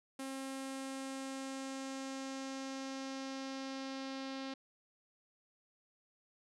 sawtooth tone with low-pass filter sweep, 268.1 Hz, C4, 42 cents sharp, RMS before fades -43 dBFS, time 0.19-4.54 s, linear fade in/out 5 ms, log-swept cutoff 10000 to 4500 Hz, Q 2, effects none

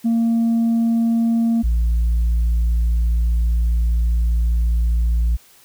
sine tone pair in turn, 230 / 57.5 Hz, A#3 / A#1, -23 / -23 cents, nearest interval 2 octaves, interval 2400 cents, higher first, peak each -12 dBFS, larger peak neither, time 0.04-1.63 / 1.63-5.37 s, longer second, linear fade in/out 20 ms, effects tanh soft clip ceiling -13 dBFS + white hiss -50 dBFS RMS until 5.64 s

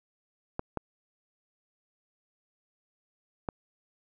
clicks, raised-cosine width 1 ms, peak -17 dBFS, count 3, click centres 0.594 / 0.773 / 3.488 s, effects none

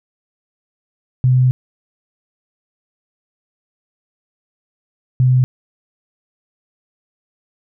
sine tone bursts at uneven times, 127.6 Hz, C3, 43 cents flat, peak -9 dBFS, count 2, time 1.24-1.51 / 5.2-5.44 s, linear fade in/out 0 ms, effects none

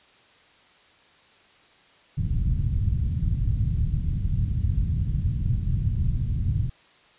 white low-pass noise, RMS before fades -24 dBFS, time 2.17-6.7 s, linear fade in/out 10 ms, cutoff 130 Hz, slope 24 dB/octave, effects white hiss -56 dBFS RMS until 7.18 s + resampled to 8000 Hz

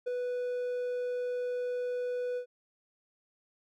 triangle tone with ADSR envelope, 493.9 Hz, B4, in tune, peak -26 dBFS, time 0.06-2.46 s, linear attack 17 ms, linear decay 3 ms, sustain -3 dB, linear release 90 ms, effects none

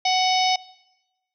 harmonic tone, 744 Hz, F#5, 9 cents sharp, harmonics 1 / 3 / 4 / 5 / 6 / 7 / 8, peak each -20 / -27 / -29 / -27 / -33 / -27 / -33 dBFS, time 0.05-0.56 s, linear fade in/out 5 ms, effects noise-tail reverb RT60 1.0 s tail -21 dB re dry

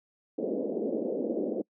white band-pass noise, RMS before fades -31 dBFS, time 0.38-1.62 s, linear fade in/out 10 ms, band 210 to 550 Hz, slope 48 dB/octave, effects noise-tail reverb RT60 0.1 s tail -26 dB re dry

